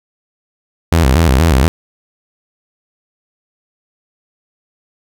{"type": "tone with vibrato", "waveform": "sawtooth", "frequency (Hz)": 73.42, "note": "D2", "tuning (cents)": 0, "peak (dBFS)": -4, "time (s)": [0.92, 1.68], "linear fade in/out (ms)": 0, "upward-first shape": "square", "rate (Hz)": 4.2, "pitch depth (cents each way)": 210, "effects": []}